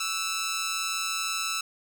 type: tone with amplitude modulation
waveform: 10% pulse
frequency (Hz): 1318.5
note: E6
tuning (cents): 0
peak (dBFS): -17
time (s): 0-1.61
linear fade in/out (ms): 5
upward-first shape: sine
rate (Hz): 180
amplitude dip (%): 60
effects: none